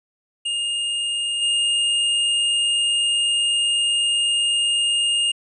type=tone with level steps; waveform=square; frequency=2832 Hz; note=F7; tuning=23 cents sharp; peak=-22 / -18 dBFS; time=0.45-5.32 s; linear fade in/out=10 ms; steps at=1.41 s; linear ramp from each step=20 ms; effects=resampled to 24000 Hz + 10-bit